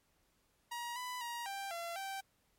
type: tone with pitch steps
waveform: sawtooth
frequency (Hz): 951 / 996 / 947 / 788 / 681 / 779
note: A#5 / B5 / A#5 / G5 / F5 / G5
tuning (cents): +34 / +14 / +27 / +9 / -44 / -11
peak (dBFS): -36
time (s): 0.71-2.21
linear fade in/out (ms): 10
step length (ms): 250
effects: pink hiss -75 dBFS RMS until 2.58 s + MP3 64 kbps